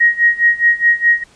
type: tone with tremolo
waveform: sine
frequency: 1884 Hz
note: A#6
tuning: 18 cents sharp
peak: -6 dBFS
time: 0-1.24 s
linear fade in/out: 10 ms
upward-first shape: sine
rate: 4.8 Hz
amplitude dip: 90%
effects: pink hiss -49 dBFS RMS until 1.35 s + resampled to 22050 Hz